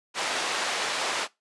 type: band-pass noise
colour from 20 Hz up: pink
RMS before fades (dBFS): -29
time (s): 0.14-1.28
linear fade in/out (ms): 50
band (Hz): 640 to 6300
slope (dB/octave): 12
effects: noise-tail reverb RT60 0.2 s tail -20 dB re dry + resampled to 24000 Hz